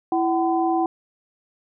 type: tone cluster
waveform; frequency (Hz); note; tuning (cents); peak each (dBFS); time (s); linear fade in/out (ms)
sine; 332.1 / 756 / 1015; E4 / F#5 / B5; +13 / +37 / +47; -21 / -21 / -30; 0.12-0.86; 2
effects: none